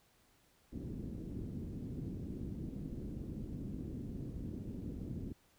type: low-pass noise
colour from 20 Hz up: white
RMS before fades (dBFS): -43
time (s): 0.72-5.33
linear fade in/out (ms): 10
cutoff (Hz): 290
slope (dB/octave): 24
effects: pink hiss -70 dBFS RMS until 5.58 s